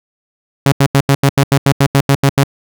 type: tone bursts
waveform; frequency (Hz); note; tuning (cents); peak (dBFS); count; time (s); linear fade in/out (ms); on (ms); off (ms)
sawtooth; 138.59; C#3; 0; -3; 13; 0.66-2.437; 2; 61; 82
effects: none